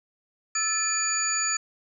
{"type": "tone cluster", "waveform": "sine", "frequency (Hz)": [1313, 1745, 2416, 4625, 6880], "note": ["E6", "A6", "D7", "D8", "A8"], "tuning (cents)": [-7, -15, 48, -27, -40], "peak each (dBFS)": [-32, -34, -34, -33, -25], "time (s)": [0.55, 1.57], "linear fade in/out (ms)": 5, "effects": []}